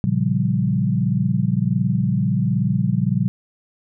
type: chord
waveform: sine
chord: G half-diminished seventh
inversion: first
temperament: equal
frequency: 116.54 / 138.59 / 174.61 / 196 Hz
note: Bb2 / Db3 / F3 / G3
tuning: 0 / 0 / 0 / 0 cents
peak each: -22 dBFS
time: 0.04-3.28 s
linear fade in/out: 0 ms
effects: none